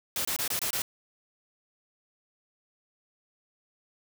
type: noise bursts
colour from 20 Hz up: white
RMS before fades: -30 dBFS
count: 6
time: 0.16-0.82 s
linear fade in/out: 2 ms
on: 90 ms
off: 24 ms
effects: none